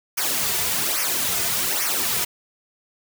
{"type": "noise with flanger", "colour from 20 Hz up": "white", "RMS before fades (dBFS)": -23, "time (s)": [0.17, 2.25], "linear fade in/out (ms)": 10, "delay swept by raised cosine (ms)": [0.25, 3.75], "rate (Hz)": 1.2, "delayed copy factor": -0.75, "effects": []}